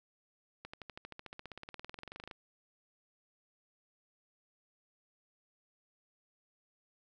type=accelerating click train; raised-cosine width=0.3 ms; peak=-29 dBFS; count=30; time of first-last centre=0.65-2.312 s; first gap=85 ms; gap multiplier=0.97; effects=none